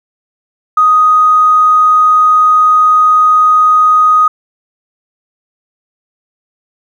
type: tone with tanh clipping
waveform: triangle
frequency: 1248 Hz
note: D#6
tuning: 5 cents sharp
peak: -4 dBFS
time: 0.77-4.28 s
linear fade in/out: 5 ms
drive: 3 dB
effects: none